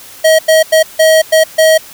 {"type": "tone bursts at uneven times", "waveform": "square", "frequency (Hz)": 636, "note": "D#5", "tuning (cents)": 38, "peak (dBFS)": -5, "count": 6, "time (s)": [[0.24, 0.39], [0.48, 0.63], [0.72, 0.83], [0.99, 1.22], [1.32, 1.44], [1.58, 1.78]], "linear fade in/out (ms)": 10, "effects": ["white hiss -34 dBFS RMS until 1.93 s"]}